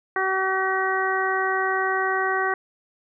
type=harmonic tone; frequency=380.3 Hz; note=F#4; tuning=48 cents sharp; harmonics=1 / 2 / 3 / 4 / 5; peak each=-27 / -27 / -27 / -27 / -27 dBFS; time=0.16-2.54 s; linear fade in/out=2 ms; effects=none